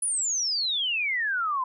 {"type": "exponential sweep", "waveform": "sine", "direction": "down", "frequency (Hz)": [10150, 997], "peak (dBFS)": -24, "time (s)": [0.02, 1.64], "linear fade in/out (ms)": 5, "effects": []}